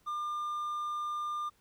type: tone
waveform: triangle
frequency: 1200 Hz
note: D6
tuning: 37 cents sharp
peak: -31 dBFS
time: 0.06-1.5 s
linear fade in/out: 20 ms
effects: pink hiss -69 dBFS RMS until 1.6 s